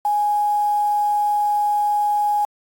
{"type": "tone with quantisation", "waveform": "sine", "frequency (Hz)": 830.6, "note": "G#5", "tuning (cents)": 0, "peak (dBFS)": -16, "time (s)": [0.05, 2.45], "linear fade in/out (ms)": 2, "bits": 6, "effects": ["AAC 48 kbps"]}